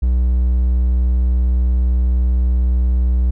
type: tone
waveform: triangle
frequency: 61.74 Hz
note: B1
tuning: in tune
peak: -10 dBFS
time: 0.02-3.31 s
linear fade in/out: 10 ms
effects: none